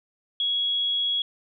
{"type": "tone", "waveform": "sine", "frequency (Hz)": 3332, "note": "G#7", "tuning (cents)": 5, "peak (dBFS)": -22, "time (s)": [0.4, 1.22], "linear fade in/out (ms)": 2, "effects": []}